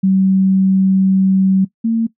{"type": "tone pair in turn", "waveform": "sine", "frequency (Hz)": [190.9, 227], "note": ["G3", "A#3"], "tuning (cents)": [-46, -46], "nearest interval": "minor third", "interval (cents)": 300, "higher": "second", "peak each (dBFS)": [-9, -12], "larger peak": "first", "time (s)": [[0.03, 1.65], [1.84, 2.07]], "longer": "first", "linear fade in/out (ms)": 10, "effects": ["noise-tail reverb RT60 0.1 s tail -18 dB re dry"]}